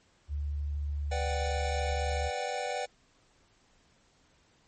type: tone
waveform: sine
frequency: 72.7 Hz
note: D2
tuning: 17 cents flat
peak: -30 dBFS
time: 0.28-2.31 s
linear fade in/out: 50 ms
type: chord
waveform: square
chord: G major seventh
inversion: first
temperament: equal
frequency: 493.9 / 587.3 / 740 / 784 Hz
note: B4 / D5 / F#5 / G5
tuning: 0 / 0 / 0 / 0 cents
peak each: -38 dBFS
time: 1.11-2.86 s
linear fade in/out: 10 ms
effects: pink hiss -66 dBFS RMS until 4.67 s + MP3 32 kbps